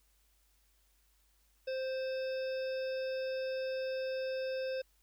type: harmonic tone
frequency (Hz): 523.3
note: C5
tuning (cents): 0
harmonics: 1 / 3 / 5 / 7 / 9 / 10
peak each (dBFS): -34 / -48 / -49 / -55 / -58 / -52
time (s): 1.67-4.82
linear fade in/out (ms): 10
effects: added 50 Hz sine -70 dBFS peak until 5.02 s + white hiss -73 dBFS RMS until 5.02 s